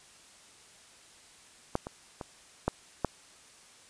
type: clicks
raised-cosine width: 1 ms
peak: -13 / -23 / -23 / -12 / -12 dBFS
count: 5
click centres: 1.754 / 1.869 / 2.212 / 2.68 / 3.047 s
effects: white hiss -56 dBFS RMS until 3.89 s + resampled to 22050 Hz